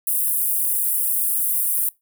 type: high-pass noise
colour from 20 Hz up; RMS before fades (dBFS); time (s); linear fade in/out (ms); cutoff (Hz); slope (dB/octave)
pink; -21; 0.07-1.89; 2; 9600; 48
effects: noise-tail reverb RT60 0.2 s tail -22 dB re dry